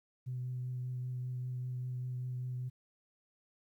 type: tone with vibrato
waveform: sine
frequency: 125.9 Hz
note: B2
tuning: 34 cents sharp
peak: -35 dBFS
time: 0.26-2.7 s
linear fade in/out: 20 ms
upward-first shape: triangle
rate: 5.1 Hz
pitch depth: 15 cents each way
effects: tanh soft clip ceiling -31 dBFS + 12-bit